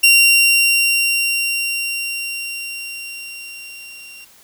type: tone with level ramp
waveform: sawtooth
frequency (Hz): 2760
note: F7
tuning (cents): -21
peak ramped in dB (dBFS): -4 to -33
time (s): 0.03-4.25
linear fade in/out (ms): 10
effects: white hiss -48 dBFS RMS until 4.43 s